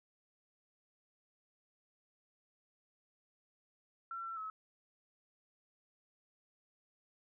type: tone with pitch steps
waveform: sine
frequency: 1354 / 1346 / 1289 Hz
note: E6 / E6 / E6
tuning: +46 / +36 / -39 cents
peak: -40 dBFS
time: 4.11-4.5 s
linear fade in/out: 2 ms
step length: 130 ms
effects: none